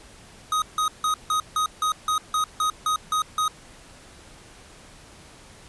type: tone bursts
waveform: square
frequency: 1253 Hz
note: D#6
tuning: 12 cents sharp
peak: -21 dBFS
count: 12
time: 0.52-3.48 s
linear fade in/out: 2 ms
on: 100 ms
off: 160 ms
effects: pink hiss -48 dBFS RMS until 5.68 s + resampled to 24000 Hz